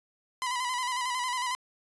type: tone with vibrato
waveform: sawtooth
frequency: 1000 Hz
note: B5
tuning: 21 cents sharp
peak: -25 dBFS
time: 0.42-1.55 s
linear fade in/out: 0 ms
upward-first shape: square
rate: 11 Hz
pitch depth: 44 cents each way
effects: resampled to 24000 Hz + 11-bit